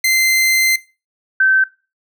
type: tone pair in turn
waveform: sawtooth / sine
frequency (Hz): 2076 / 1544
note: C7 / G6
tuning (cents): -14 / -27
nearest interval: perfect fourth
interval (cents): 513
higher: first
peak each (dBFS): -9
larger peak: neither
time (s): 0.04-0.76 / 1.4-1.64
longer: first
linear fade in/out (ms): 5
effects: noise-tail reverb RT60 0.3 s tail -20 dB re dry